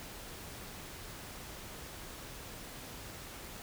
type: silence
effects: pink hiss -47 dBFS RMS until 3.62 s